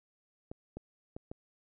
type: clicks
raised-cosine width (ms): 2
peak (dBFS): -28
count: 4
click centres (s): 0.515 / 0.77 / 1.165 / 1.315
effects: none